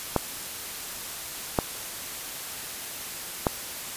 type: clicks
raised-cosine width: 1 ms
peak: -6 dBFS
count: 3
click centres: 0.163 / 1.588 / 3.468 s
effects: white hiss -36 dBFS RMS until 3.96 s + resampled to 32000 Hz